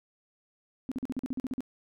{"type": "tone bursts", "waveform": "sine", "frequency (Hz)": 257.6, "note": "C4", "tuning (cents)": -27, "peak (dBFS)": -29, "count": 11, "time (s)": [0.89, 1.606], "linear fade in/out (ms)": 0, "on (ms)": 26, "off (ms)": 43, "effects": []}